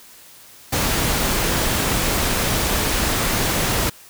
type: noise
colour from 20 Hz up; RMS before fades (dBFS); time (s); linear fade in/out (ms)
pink; -20; 0.72-3.9; 10
effects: white hiss -45 dBFS RMS until 4.09 s